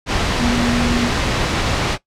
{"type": "tone in noise", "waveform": "sine", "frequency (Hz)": 240, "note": "B3", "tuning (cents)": -49, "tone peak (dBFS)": -17, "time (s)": [0.38, 1.1], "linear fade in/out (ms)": 50, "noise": "pink", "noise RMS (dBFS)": -18, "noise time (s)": [0.06, 1.98], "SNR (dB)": -2, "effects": ["noise-tail reverb RT60 0.1 s tail -17 dB re dry", "low-pass 5000 Hz 12 dB/octave"]}